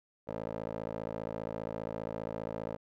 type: tone with band-pass filter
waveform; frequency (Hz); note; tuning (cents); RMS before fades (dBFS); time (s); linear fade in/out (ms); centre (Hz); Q
15% pulse; 55; A1; 0; -39; 0.27-2.77; 20; 530; 1.6
effects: none